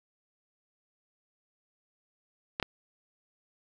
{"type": "clicks", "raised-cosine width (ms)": 0.3, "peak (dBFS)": -13, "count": 2, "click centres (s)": [2.599, 2.627], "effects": []}